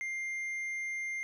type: tone with tanh clipping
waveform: sine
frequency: 2100 Hz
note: C7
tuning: 6 cents sharp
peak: -35 dBFS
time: 0.01-1.23 s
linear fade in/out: 0 ms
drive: 5 dB
effects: none